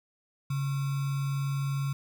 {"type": "tone with sample-and-hold", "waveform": "sine", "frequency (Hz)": 138.59, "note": "C#3", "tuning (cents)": 0, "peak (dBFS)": -27, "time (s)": [0.5, 1.93], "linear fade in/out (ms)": 5, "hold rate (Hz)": 1225, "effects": []}